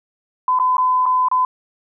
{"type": "tone with dropouts", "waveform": "sine", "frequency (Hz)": 1013, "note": "B5", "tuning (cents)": 44, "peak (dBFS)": -13, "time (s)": [0.48, 1.45], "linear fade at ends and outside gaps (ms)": 2, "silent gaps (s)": [[0.589, 0.598], [0.769, 0.781], [1.057, 1.062], [1.285, 1.314]], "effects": []}